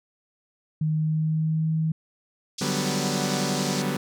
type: tone with pitch glide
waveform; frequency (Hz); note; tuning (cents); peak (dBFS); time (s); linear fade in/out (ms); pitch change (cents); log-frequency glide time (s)
sine; 155.56 to 159.1; D#3 to D#3; 0 to +39; -21; 0.81-1.92; 5; +39; 0.92-1.7
type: band-pass noise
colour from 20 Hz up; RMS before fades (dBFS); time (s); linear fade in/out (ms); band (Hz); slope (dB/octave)
white; -34; 2.58-3.82; 5; 3700 to 6500; 24
type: chord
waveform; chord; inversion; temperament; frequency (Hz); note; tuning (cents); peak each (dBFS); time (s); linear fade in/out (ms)
sawtooth; G major seventh; second; equal; 146.83 / 185 / 196 / 246.9; D3 / F#3 / G3 / B3; 0 / 0 / 0 / 0; -26; 2.61-3.97; 5
effects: none